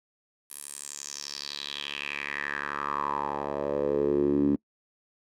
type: tone with band-pass filter sweep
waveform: 10% pulse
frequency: 71.7 Hz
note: D2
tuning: 41 cents flat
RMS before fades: -30 dBFS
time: 0.5-4.56 s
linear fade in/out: 5 ms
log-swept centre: 11000 to 260 Hz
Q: 4.6
effects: noise-tail reverb RT60 0.1 s tail -25 dB re dry